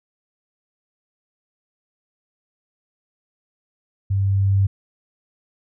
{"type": "tone with level ramp", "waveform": "sine", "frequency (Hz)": 98, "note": "G2", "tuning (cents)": 0, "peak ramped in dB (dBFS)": [-17, -13], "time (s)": [4.1, 4.67], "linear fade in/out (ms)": 10, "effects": []}